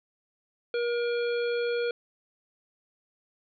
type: harmonic tone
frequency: 476.1 Hz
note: A#4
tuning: 37 cents sharp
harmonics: 1 / 3 / 5 / 7 / 9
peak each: -26 / -36 / -40 / -43 / -45 dBFS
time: 0.74-1.91 s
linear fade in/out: 2 ms
effects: none